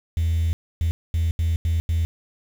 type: tone bursts at uneven times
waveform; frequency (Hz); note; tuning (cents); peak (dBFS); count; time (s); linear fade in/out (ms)
triangle; 82.41; E2; 0; -15; 6; 0.17-0.53 / 0.81-0.91 / 1.14-1.31 / 1.39-1.56 / 1.65-1.8 / 1.89-2.05; 0
effects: tanh soft clip ceiling -15 dBFS + 7-bit